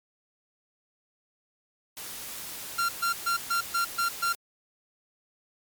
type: noise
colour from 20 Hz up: white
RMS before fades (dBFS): -39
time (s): 1.97-4.35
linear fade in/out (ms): 0
type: tone bursts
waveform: 45% pulse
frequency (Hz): 1379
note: F6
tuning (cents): -22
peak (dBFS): -24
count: 7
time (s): 2.78-4.33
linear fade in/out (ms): 10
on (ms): 110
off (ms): 130
effects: MP3 96 kbps